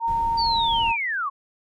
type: tone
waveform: sine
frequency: 921 Hz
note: A#5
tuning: 21 cents flat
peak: -20 dBFS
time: 0-0.97 s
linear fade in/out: 50 ms
type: noise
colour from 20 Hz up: brown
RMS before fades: -35 dBFS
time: 0.07-0.92 s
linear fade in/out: 10 ms
type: linear sweep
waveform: sine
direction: down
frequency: 4692 to 1046 Hz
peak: -23 dBFS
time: 0.37-1.3 s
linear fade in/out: 20 ms
effects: none